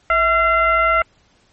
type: tone with frequency modulation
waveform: sine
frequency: 1358 Hz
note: F6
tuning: 49 cents flat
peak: -12 dBFS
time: 0.1-1.02 s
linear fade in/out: 2 ms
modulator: 706 Hz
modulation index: 1
effects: pink hiss -57 dBFS RMS until 1.52 s + MP3 32 kbps